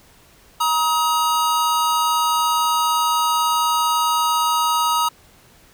square tone pair together, 949 / 1266.8 Hz, A#5 / D#6, +31 / +31 cents, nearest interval perfect fourth, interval 500 cents, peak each -20 dBFS, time 0.6-5.09 s, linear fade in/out 10 ms, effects pink hiss -51 dBFS RMS until 5.73 s

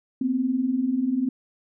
sine tone pair together, 240.5 / 261 Hz, B3 / C4, -46 / -4 cents, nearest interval minor second, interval 142 cents, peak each -27 / -22 dBFS, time 0.21-1.29 s, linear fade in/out 5 ms, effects none

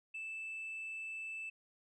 sine tone, 2637 Hz, E7, in tune, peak -39 dBFS, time 0.14-1.5 s, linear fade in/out 10 ms, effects tanh soft clip ceiling -39 dBFS

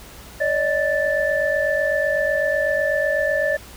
sine tone cluster, 569 / 617 / 1758 Hz, C#5 / D#5 / A6, +45 / -15 / -2 cents, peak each -22 dBFS, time 0.4-3.57 s, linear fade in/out 10 ms, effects added 60 Hz sine -44 dBFS peak until 3.76 s + pink hiss -42 dBFS RMS until 3.76 s

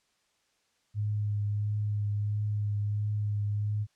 sine tone with vibrato, 104.1 Hz, G#2, 5 cents sharp, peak -27 dBFS, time 0.94-3.87 s, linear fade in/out 50 ms, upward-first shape triangle, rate 1.5 Hz, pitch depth 19 cents each way, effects white hiss -72 dBFS RMS until 3.95 s + low-pass 7000 Hz 12 dB/octave

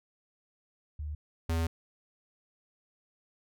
sine / square tone pair in turn, 75 / 82.42 Hz, D2 / E2, +37 / 0 cents, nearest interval major second, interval 163 cents, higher second, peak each -34 / -28 dBFS, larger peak second, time 0.99-1.15 / 1.49-1.67 s, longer second, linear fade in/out 5 ms, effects none

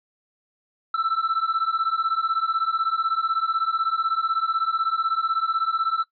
triangle beating tone pair, 1318.5 / 1334.5 Hz, E6 / E6, 0 / +21 cents, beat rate 16 Hz, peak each -22 / -22 dBFS, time 0.94-6.04 s, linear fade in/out 5 ms, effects noise-tail reverb RT60 0.1 s tail -18 dB re dry + resampled to 11025 Hz

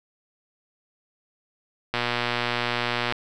click train, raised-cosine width 0.3 ms, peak -8 dBFS, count 143, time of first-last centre 1.94-3.123 s, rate 120 Hz, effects none

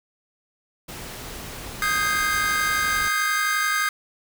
pink noise, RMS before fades -36 dBFS, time 0.88-3.09 s, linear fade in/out 10 ms
45% pulse chord, Ab major seventh, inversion second, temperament equal with one note detuned, 1244.5 / 1568 / 1619.5 / 2093 Hz, Eb6 / G6 / Ab6 / C7, 0 / 0 / -44 / 0 cents, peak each -25 / -27 / -27 / -27 dBFS, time 1.82-3.89 s, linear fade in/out 2 ms
effects none

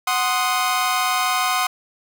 sawtooth chord, C diminished, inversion second, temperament equal, 740 / 1046.5 / 1244.5 Hz, Gb5 / C6 / Eb6, 0 / 0 / 0 cents, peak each -19 dBFS, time 0.07-1.67 s, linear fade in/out 5 ms, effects none

